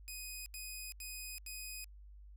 10% pulse tone bursts, 2500 Hz, D#7, 8 cents sharp, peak -35 dBFS, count 4, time 0.08-1.843 s, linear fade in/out 0 ms, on 380 ms, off 81 ms, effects added 50 Hz sine -52 dBFS peak until 2.36 s

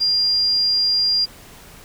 sine tone, 4800 Hz, D8, 37 cents sharp, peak -15 dBFS, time 0-1.26 s, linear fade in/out 20 ms, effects pink hiss -43 dBFS RMS until 1.84 s

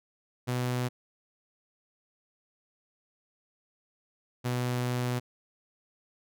sawtooth tone pair in turn, 124.4 / 123.78 Hz, B2 / B2, +13 / +4 cents, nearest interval unison, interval 9 cents, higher first, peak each -24 dBFS, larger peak neither, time 0.47-0.89 / 4.44-5.2 s, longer second, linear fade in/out 20 ms, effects none

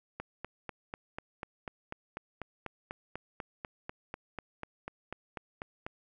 click train, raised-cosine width 0.5 ms, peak -23 dBFS, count 24, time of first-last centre 0.2-5.865 s, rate 4.06 Hz, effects none

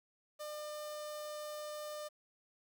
sawtooth tone with notch filter, 601 Hz, D5, 40 cents sharp, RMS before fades -44 dBFS, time 0.39-2.09 s, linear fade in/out 20 ms, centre 2200 Hz, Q 1.5, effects 11-bit

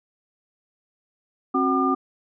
sine tone cluster, 267.6 / 367.5 / 757 / 1204 Hz, C4 / F#4 / F#5 / D6, +39 / -12 / +39 / +43 cents, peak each -22 / -26 / -28 / -22 dBFS, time 1.54-1.95 s, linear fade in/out 10 ms, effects none

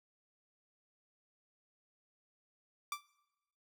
sawtooth tone with exponential decay, 1171 Hz, D6, 5 cents flat, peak -29 dBFS, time 2.92-3.04 s, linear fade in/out 2 ms, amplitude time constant 24 ms, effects noise-tail reverb RT60 1.0 s tail -22 dB re dry

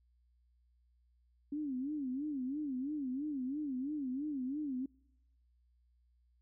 sine tone with vibrato, 277.2 Hz, C#4, in tune, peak -35 dBFS, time 1.52-4.86 s, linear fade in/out 5 ms, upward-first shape sine, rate 3 Hz, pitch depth 170 cents each way, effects noise-tail reverb RT60 0.9 s tail -26 dB re dry + added 60 Hz sine -68 dBFS peak until 6.41 s

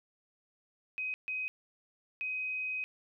sine tone bursts at uneven times, 2519 Hz, D#7, 21 cents sharp, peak -33 dBFS, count 3, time 0.98-1.14 / 1.28-1.48 / 2.21-2.84 s, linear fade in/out 0 ms, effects none

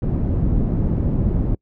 pink low-pass noise, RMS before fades -19 dBFS, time 0.02-1.55 s, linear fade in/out 5 ms, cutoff 260 Hz, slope 12 dB/octave, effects noise-tail reverb RT60 0.1 s tail -26 dB re dry

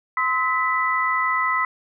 sine tone cluster, 1035 / 1289 / 1985 Hz, C6 / E6 / B6, -19 / -39 / +8 cents, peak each -23 dBFS, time 0.17-1.65 s, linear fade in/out 2 ms, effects none

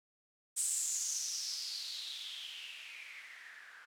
violet noise with low-pass filter sweep, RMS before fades -41 dBFS, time 0.56-3.86 s, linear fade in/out 20 ms, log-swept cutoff 8500 to 1500 Hz, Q 6, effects none

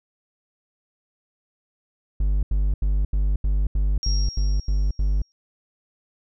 triangle tone bursts, 50 Hz, G1, 35 cents sharp, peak -16 dBFS, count 10, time 2.2-5.22 s, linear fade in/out 5 ms, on 230 ms, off 80 ms
sine tone with exponential decay, 5588 Hz, F8, in tune, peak -25 dBFS, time 4.03-5.32 s, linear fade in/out 0 ms, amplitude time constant 280 ms
effects none

